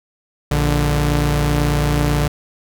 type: tone pair together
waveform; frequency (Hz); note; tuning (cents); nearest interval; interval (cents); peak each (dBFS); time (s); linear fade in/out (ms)
sawtooth; 58.27 / 146.83; A#1 / D3; 0 / 0; octave + major third; 1600; -14 / -13; 0.51-2.28; 5
effects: none